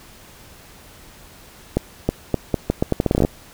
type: accelerating click train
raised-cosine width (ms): 2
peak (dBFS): -3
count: 16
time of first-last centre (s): 1.77-3.249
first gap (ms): 320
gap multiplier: 0.79
effects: pink hiss -45 dBFS RMS until 3.53 s